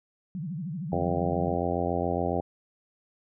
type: tone with vibrato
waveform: sine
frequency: 166.6 Hz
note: E3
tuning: 19 cents sharp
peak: -31 dBFS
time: 0.35-1.54 s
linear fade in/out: 0 ms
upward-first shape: sine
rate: 13 Hz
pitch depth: 260 cents each way
type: harmonic tone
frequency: 87.2 Hz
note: F2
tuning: 2 cents flat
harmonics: 1 / 2 / 3 / 4 / 5 / 6 / 7 / 8 / 9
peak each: -34 / -34 / -34 / -34 / -34 / -34 / -34 / -34 / -34 dBFS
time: 0.92-2.41 s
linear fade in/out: 5 ms
effects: none